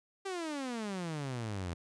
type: exponential sweep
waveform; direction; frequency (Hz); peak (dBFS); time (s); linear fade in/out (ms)
sawtooth; down; 397.4 to 82.41; -32; 0.25-1.74; 10
effects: resampled to 22050 Hz